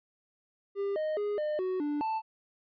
triangle tone with pitch steps, 399 / 619 / 413.4 / 605 / 371.6 / 293.8 / 883 Hz, G4 / D#5 / G#4 / D#5 / F#4 / D4 / A5, +31 / -9 / -8 / -49 / +7 / +1 / +6 cents, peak -27 dBFS, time 0.75-2.22 s, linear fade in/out 50 ms, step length 210 ms, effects resampled to 11025 Hz

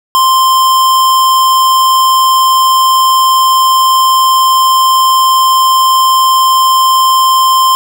square tone, 1046.5 Hz, C6, in tune, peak -6 dBFS, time 0.15-7.75 s, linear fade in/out 0 ms, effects none

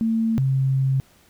sine tone pair in turn, 225 / 133.79 Hz, A3 / C3, +39 / +39 cents, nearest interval major sixth, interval 900 cents, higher first, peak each -18 / -17 dBFS, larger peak second, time 0.01-0.38 / 0.38-1 s, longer second, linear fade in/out 0 ms, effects pink hiss -56 dBFS RMS until 1.29 s

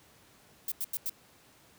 violet noise bursts, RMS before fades -33 dBFS, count 4, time 0.68-1.096 s, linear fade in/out 2 ms, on 38 ms, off 88 ms, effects pink hiss -60 dBFS RMS until 1.78 s + high-pass 80 Hz 12 dB/octave

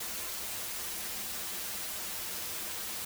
white noise with comb filter, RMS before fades -38 dBFS, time 0-3.05 s, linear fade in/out 5 ms, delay 7.2 ms, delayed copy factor -0.8, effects none

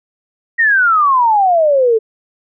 sine exponential sweep, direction down, 1900 to 431.1 Hz, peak -8 dBFS, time 0.58-1.99 s, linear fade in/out 20 ms, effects none

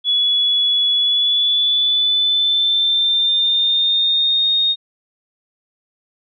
sine tone with pitch glide, 3396 to 3703 Hz, G#7 to A#7, +38 to -12 cents, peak -13 dBFS, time 0.04-4.76 s, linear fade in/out 50 ms, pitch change +150 cents, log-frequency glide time 0.93-4.51 s, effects none

